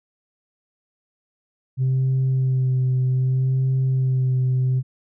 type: tone with vibrato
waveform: sine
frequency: 130 Hz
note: C3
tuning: 11 cents flat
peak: -15 dBFS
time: 1.77-4.83 s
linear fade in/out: 50 ms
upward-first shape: sine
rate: 0.64 Hz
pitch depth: 22 cents each way
effects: tanh soft clip ceiling -15 dBFS